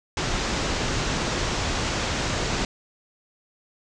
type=low-pass noise; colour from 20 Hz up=pink; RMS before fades=-26 dBFS; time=0.17-2.65 s; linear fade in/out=2 ms; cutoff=7300 Hz; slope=48 dB/octave; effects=none